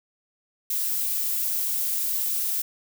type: noise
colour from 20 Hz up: violet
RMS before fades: -26 dBFS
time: 0.7-2.62 s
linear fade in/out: 5 ms
effects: none